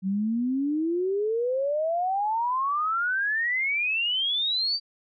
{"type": "exponential sweep", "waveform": "sine", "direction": "up", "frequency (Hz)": [185.4, 4699], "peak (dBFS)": -23, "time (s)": [0.02, 4.8], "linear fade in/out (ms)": 50, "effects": []}